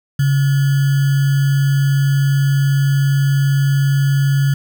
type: tone with sample-and-hold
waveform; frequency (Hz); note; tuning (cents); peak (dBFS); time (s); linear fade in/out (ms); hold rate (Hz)
sine; 138.7; C#3; +1; -11; 0.19-4.54; 5; 1575
effects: none